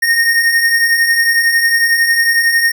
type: beating tone pair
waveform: square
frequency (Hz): 1840 / 1851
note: A#6 / A#6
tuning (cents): -23 / -13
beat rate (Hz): 11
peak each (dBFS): -19 / -11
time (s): 0.02-2.72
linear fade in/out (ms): 10
effects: none